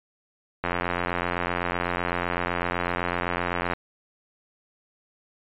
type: click train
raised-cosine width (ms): 0.5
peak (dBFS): -10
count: 273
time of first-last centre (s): 0.64-3.734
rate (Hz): 87.9
effects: resampled to 8000 Hz